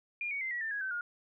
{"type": "tone with pitch steps", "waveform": "sine", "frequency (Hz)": [2413, 2238, 2077, 1926.3, 1786.9, 1657.7, 1537.8, 1426.5], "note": ["D7", "C#7", "C7", "B6", "A6", "G#6", "G6", "F6"], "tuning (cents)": [46, 16, -13, -44, 26, -4, -34, 36], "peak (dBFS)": -33, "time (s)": [0.21, 1.01], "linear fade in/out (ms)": 2, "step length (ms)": 100, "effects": []}